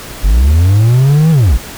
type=linear two-way sweep; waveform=triangle; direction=up then down; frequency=43.6 to 164.81 to 43.6 Hz; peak=-3 dBFS; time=0.23-1.58 s; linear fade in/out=20 ms; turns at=1.31 s; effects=pink hiss -28 dBFS RMS until 1.77 s